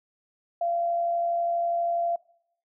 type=tone with amplitude modulation; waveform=sine; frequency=686 Hz; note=F5; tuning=31 cents flat; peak=-22 dBFS; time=0.61-2.16 s; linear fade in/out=5 ms; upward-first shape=sine; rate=72.3 Hz; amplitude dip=30%; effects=noise-tail reverb RT60 0.8 s tail -24 dB re dry